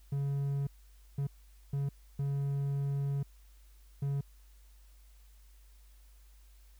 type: tone bursts at uneven times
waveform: triangle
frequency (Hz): 140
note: C#3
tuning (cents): +18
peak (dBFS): -28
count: 5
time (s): 0.12-0.67 / 1.18-1.27 / 1.73-1.89 / 2.19-3.23 / 4.02-4.21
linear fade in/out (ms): 5
effects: added 50 Hz sine -55 dBFS peak until 6.79 s + white hiss -68 dBFS RMS until 6.79 s